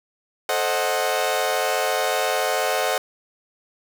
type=chord; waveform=sawtooth; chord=A diminished seventh; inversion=none; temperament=equal with one note detuned; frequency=440 / 528.4 / 622.3 / 740 Hz; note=A4 / C5 / Eb5 / Gb5; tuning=0 / +17 / 0 / 0 cents; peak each=-24 / -22 / -22 / -21 dBFS; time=0.49-2.98 s; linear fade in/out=2 ms; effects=7-bit